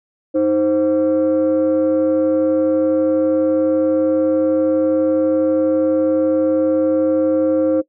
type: tone pair together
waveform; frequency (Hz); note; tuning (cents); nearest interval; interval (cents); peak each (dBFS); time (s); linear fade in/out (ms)
sine; 312.6 / 525; D#4 / C5; +8 / +6; major sixth; 898; -14; 0.34-7.82; 20
effects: noise-tail reverb RT60 0.1 s tail -19 dB re dry + tanh soft clip ceiling -9 dBFS